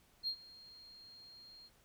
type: tone with ADSR envelope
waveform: sine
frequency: 4223 Hz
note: C8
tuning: 15 cents sharp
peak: -32 dBFS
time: 0.23-1.7 s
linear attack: 45 ms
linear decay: 78 ms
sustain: -22 dB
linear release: 45 ms
effects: tanh soft clip ceiling -30 dBFS + pink hiss -69 dBFS RMS until 1.84 s